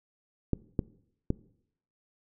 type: clicks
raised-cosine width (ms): 3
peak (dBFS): -13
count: 3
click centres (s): 0.533 / 0.792 / 1.304
effects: noise-tail reverb RT60 0.7 s tail -21 dB re dry